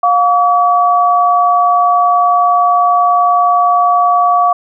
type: tone pair together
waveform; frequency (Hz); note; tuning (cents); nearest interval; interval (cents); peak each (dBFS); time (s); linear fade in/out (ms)
sine; 710 / 1140.5; F5 / C#6; +28 / +49; minor sixth; 821; -10; 0.03-4.53; 5
effects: none